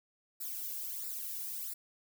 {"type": "noise with flanger", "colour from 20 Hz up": "violet", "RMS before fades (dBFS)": -40, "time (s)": [0.4, 1.74], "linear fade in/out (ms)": 10, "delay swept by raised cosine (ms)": [0.32, 1.62], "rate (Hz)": 1.5, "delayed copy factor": -0.9, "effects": []}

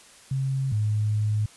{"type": "tone pair in turn", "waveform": "sine", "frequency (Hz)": [134.3, 106.22], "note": ["C3", "G#2"], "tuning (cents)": [46, 39], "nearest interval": "major third", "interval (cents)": 407, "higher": "first", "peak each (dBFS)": [-23, -21], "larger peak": "second", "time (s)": [[0.31, 0.72], [0.72, 1.46]], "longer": "second", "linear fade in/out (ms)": 5, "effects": ["white hiss -51 dBFS RMS until 1.56 s", "resampled to 24000 Hz"]}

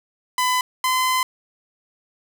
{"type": "tone pair in turn", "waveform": "sawtooth", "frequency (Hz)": [1006, 1024.8], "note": ["B5", "C6"], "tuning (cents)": [32, -36], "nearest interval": "unison", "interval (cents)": 32, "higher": "second", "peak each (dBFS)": -14, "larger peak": "neither", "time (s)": [[0.38, 0.61], [0.84, 1.23]], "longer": "second", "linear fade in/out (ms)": 2, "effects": []}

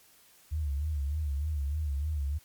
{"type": "tone with vibrato", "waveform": "sine", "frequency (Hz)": 73.42, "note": "D2", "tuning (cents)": 0, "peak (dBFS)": -28, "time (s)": [0.51, 2.39], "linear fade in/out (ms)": 20, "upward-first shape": "sine", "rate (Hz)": 3.3, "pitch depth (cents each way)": 110, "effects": ["white hiss -60 dBFS RMS until 2.44 s", "MP3 96 kbps"]}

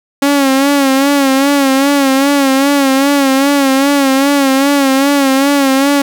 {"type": "tone with vibrato", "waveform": "sawtooth", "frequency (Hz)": 275.5, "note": "C#4", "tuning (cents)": -11, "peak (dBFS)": -4, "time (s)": [0.22, 6.02], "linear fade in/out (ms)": 5, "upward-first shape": "sine", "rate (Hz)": 2.5, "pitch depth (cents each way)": 64, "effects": []}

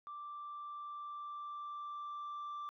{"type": "tone with level ramp", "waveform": "sine", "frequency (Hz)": 1174.7, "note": "D6", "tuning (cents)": 0, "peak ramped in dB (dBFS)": [-43, -38], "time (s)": [0.07, 2.69], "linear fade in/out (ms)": 0, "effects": ["tanh soft clip ceiling -40 dBFS"]}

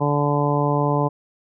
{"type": "harmonic tone", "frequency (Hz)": 145.2, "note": "D3", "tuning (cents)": -19, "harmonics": [1, 2, 3, 4, 5, 6, 7], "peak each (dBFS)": [-21, -25, -25, -26, -29, -26, -26], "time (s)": [0, 1.09], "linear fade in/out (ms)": 20, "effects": []}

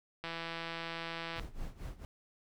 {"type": "click train", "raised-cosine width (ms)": 0.3, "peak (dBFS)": -24, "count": 193, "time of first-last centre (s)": [0.24, 1.397], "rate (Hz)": 166}
{"type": "noise with tremolo", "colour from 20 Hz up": "brown", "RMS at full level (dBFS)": -39, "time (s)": [1.36, 2.05], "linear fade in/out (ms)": 0, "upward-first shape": "sine", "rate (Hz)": 4.5, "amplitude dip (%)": 85}
{"effects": []}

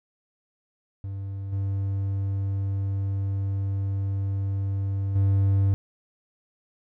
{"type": "tone with level steps", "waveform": "triangle", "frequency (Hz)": 98, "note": "G2", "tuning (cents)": 0, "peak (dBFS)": [-28, -22, -16], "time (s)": [1.04, 5.74], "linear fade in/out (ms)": 0, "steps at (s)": [1.52, 5.15], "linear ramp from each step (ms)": 10, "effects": []}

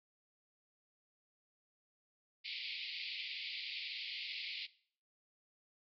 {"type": "band-pass noise", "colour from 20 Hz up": "pink", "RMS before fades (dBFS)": -44, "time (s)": [2.44, 4.67], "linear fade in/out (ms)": 20, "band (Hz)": [2100, 4800], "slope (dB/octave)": 96, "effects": ["noise-tail reverb RT60 0.5 s tail -18 dB re dry"]}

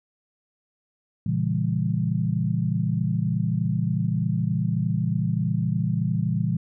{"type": "chord", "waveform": "sine", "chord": "A# diminished seventh", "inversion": "none", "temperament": "just", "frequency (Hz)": [116.54, 139.85, 167.82, 201.4], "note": ["A#2", "C#3", "E3", "G3"], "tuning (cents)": [0, 16, 31, 47], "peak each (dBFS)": [-26, -28, -25, -29], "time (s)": [1.26, 6.57], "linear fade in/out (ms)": 5, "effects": []}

